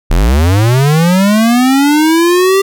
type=linear sweep; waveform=square; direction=up; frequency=34.65 to 395.1 Hz; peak=-7 dBFS; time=0.1-2.62 s; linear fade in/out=10 ms; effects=none